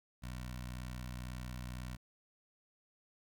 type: tone with notch filter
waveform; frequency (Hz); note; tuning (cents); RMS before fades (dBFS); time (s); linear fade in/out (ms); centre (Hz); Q
15% pulse; 62; B1; +7; -44; 0.22-1.97; 20; 420; 0.55
effects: 12-bit